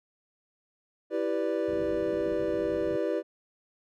triangle chord, E minor seventh, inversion none, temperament equal, 329.6 / 392 / 493.9 / 587.3 Hz, E4 / G4 / B4 / D5, 0 / 0 / 0 / 0 cents, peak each -30 dBFS, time 1.1-3.23 s, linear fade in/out 50 ms
white low-pass noise, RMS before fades -44 dBFS, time 1.68-2.97 s, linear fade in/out 5 ms, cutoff 340 Hz, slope 24 dB/octave
effects none

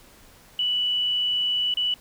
sine tone with dropouts, 2960 Hz, F#7, in tune, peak -21 dBFS, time 0.59-1.94 s, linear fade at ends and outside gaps 2 ms, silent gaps 1.74-1.771 s, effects pink hiss -52 dBFS RMS until 2 s

